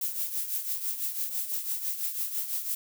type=noise with tremolo; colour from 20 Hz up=violet; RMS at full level=-29 dBFS; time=0.01-2.75 s; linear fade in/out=5 ms; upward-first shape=triangle; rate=6 Hz; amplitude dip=70%; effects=none